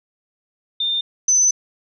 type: tone pair in turn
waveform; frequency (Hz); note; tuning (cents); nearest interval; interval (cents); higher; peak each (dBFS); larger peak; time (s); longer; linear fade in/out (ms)
sine; 3610 / 6071; A7 / F#8; +44 / +44; major sixth; 900; second; -18 / -12; second; 0.8-1.01 / 1.28-1.51; second; 5
effects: none